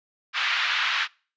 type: band-pass noise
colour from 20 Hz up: pink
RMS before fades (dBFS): -25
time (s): 0.33-1.08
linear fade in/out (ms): 50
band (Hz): 1300 to 3700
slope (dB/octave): 24
effects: noise-tail reverb RT60 0.4 s tail -25 dB re dry + resampled to 16000 Hz